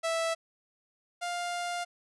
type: tone pair in turn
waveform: sawtooth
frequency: 658 / 701.7 Hz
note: E5 / F5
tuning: -3 / +8 cents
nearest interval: minor second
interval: 111 cents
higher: second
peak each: -24 / -28 dBFS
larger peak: first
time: 0.03-0.35 / 1.21-1.85 s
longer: second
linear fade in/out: 20 ms
effects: resampled to 24000 Hz